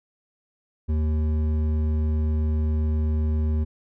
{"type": "tone with hard clipping", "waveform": "sine", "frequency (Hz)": 77.3, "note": "D#2", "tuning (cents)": -11, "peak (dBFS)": -22, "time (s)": [0.88, 3.65], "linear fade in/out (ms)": 20, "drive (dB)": 9, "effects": []}